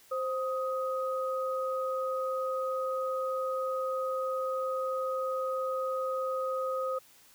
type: tone pair together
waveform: sine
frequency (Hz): 523.3 / 1253.6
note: C5 / D#6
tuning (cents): 0 / +13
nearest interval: octave + minor third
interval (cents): 1513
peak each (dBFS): -31 / -34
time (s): 0.11-6.99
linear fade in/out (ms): 10
effects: white hiss -59 dBFS RMS until 7.34 s